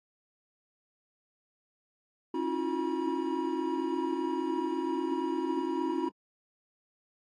triangle tone cluster, 273.5 / 322.1 / 337.2 / 357.2 / 963 Hz, C#4 / E4 / E4 / F4 / B5, -23 / -40 / +39 / +39 / -44 cents, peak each -33 / -32 / -39 / -32 / -35 dBFS, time 2.34-6.09 s, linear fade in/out 5 ms, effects AAC 32 kbps

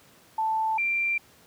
sine tone pair in turn, 881 / 2364 Hz, A5 / D7, +2 / +11 cents, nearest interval octave + perfect fourth, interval 1709 cents, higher second, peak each -23 dBFS, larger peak neither, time 0.38-0.78 / 0.78-1.18 s, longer neither, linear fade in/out 5 ms, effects pink hiss -56 dBFS RMS until 1.46 s + high-pass 100 Hz 12 dB/octave

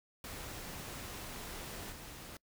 pink noise with level steps, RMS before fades -45 / -49 dBFS, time 0.24-2.37 s, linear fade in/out 2 ms, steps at 1.92 s, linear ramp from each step 5 ms, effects noise-tail reverb RT60 0.1 s tail -25 dB re dry

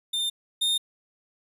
45% pulse tone pair in turn, 3607 / 3655 Hz, A7 / A#7, +42 / -35 cents, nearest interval unison, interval 23 cents, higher second, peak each -25 / -22 dBFS, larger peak second, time 0.13-0.3 / 0.61-0.78 s, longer neither, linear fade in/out 10 ms, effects resampled to 32000 Hz

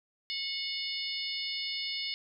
harmonic tone with a mistuned harmonic, 730 Hz, F#5, 24 cents flat, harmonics 3 / 4 / 5 / 6 / 7, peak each -40 / -40 / -40 / -38 / -39 dBFS, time 0.3-2.14 s, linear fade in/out 0 ms, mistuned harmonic 5, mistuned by -31 cents, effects none

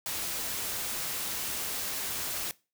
white noise, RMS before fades -34 dBFS, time 0.06-2.51 s, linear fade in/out 0 ms, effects noise-tail reverb RT60 0.3 s tail -21 dB re dry

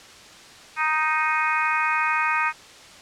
harmonic tone, 311.1 Hz, D#4, in tune, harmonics 3 / 4 / 5 / 6 / 7 / 8, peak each -26 / -25 / -27 / -30 / -29 / -27 dBFS, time 0.76-2.53 s, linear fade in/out 50 ms, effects white hiss -45 dBFS RMS until 3.01 s + low-pass 6000 Hz 12 dB/octave

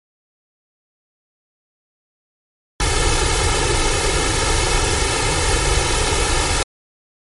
pink noise with comb filter, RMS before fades -17 dBFS, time 2.8-6.63 s, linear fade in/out 2 ms, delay 2.3 ms, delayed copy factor +1, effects MP3 48 kbps

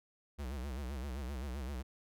square tone with vibrato, 66.7 Hz, C2, 34 cents sharp, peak -39 dBFS, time 0.38-1.83 s, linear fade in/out 20 ms, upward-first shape sine, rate 7.7 Hz, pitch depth 160 cents each way, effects none

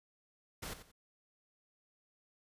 pink noise with echo, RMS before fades -43 dBFS, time 0.62-0.74 s, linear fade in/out 10 ms, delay 89 ms, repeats 2, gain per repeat -11 dB, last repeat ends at 0.918 s, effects resampled to 32000 Hz

